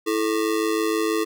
square ring-modulated tone, 382.3 Hz, G4, 43 cents flat, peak -18 dBFS, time 0.06-1.25 s, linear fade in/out 20 ms, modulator 53.1 Hz, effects none

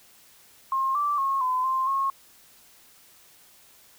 sine tone with pitch steps, 1068 / 1167 / 1086 / 1017 / 1049 / 1087 Hz, C6 / D6 / C#6 / C6 / C6 / C#6, +35 / -11 / -36 / -50 / +4 / -34 cents, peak -22 dBFS, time 0.72-2.1 s, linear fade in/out 2 ms, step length 230 ms, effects white hiss -55 dBFS RMS until 3.98 s

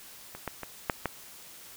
clicks, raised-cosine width 0.5 ms, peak -25 / -17 / -21 / -10 / -13 dBFS, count 5, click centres 0.35 / 0.477 / 0.633 / 0.898 / 1.057 s, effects white hiss -49 dBFS RMS until 1.76 s

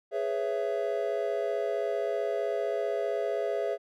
triangle chord, C# minor seventh, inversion second, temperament just, 415.8 / 498.9 / 554.4 / 665.2 Hz, G#4 / B4 / C#5 / E5, +2 / +17 / 0 / +16 cents, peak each -30 / -34 / -32 / -30 dBFS, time 0.11-3.78 s, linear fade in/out 50 ms, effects none

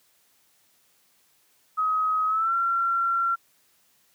sine tone with pitch glide, 1267 to 1365.8 Hz, D#6 to F6, +31 to -39 cents, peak -21 dBFS, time 1.77-3.36 s, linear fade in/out 20 ms, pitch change +130 cents, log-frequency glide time 2.27-2.54 s, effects white hiss -64 dBFS RMS until 4.14 s + high-pass 80 Hz 12 dB/octave

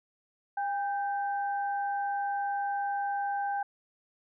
sine tone pair together, 805 / 1550.7 Hz, G5 / G6, +46 / -19 cents, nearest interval major seventh, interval 1135 cents, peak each -29 / -38 dBFS, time 0.57-3.63 s, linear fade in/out 5 ms, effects none

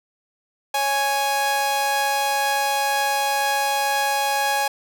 sawtooth tone pair together, 554.4 / 830.6 Hz, C#5 / G#5, 0 / 0 cents, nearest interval perfect fifth, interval 700 cents, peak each -24 / -16 dBFS, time 0.74-4.68 s, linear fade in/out 5 ms, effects none

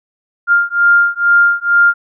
sine beating tone pair, 1400 / 1402.2 Hz, F6 / F6, +4 / +7 cents, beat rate 2.2 Hz, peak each -11 dBFS, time 0.47-1.94 s, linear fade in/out 50 ms, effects none

